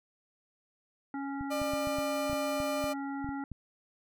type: harmonic tone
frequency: 277.2 Hz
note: C#4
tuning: in tune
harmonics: 1 / 3 / 5 / 7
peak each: -35 / -41 / -45 / -51 dBFS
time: 1.14-3.44 s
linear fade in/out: 2 ms
type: clicks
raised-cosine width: 5 ms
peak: -29 dBFS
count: 12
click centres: 1.41 / 1.617 / 1.736 / 1.872 / 1.986 / 2.298 / 2.331 / 2.602 / 2.841 / 3.245 / 3.29 / 3.517 s
type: tone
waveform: 35% pulse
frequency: 598 Hz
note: D5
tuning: 31 cents sharp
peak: -30 dBFS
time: 1.5-2.94 s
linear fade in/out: 20 ms
effects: none